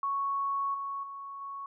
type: tone with level steps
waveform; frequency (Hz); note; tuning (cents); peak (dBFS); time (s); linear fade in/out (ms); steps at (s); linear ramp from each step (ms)
sine; 1108.7; C#6; 0; -28 / -33 / -39 / -37; 0.03-1.66; 2; 0.74 / 1.03 / 1.41; 5
effects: none